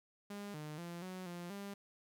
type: tone with pitch steps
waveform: sawtooth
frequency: 203.2 / 151.7 / 172 / 185 / 174.4 / 200 Hz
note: G#3 / D#3 / F3 / F#3 / F3 / G3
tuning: -38 / -44 / -26 / 0 / -2 / +35 cents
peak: -40 dBFS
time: 0.3-1.74 s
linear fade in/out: 5 ms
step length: 240 ms
effects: none